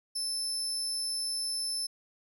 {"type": "tone", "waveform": "30% pulse", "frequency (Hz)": 5274, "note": "E8", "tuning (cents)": 0, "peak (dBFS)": -27, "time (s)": [0.15, 1.87], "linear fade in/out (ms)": 10, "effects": []}